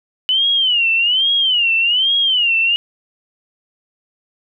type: tone with vibrato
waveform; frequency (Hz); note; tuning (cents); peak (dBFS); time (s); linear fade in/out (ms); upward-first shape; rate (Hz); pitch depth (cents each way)
sine; 2966; F#7; +4; -12; 0.29-2.76; 0; sine; 1.2; 180
effects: none